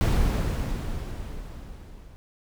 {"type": "noise with level ramp", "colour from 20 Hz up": "brown", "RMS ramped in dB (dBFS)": [-19, -47], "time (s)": [0.01, 2.16], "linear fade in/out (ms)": 0, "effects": []}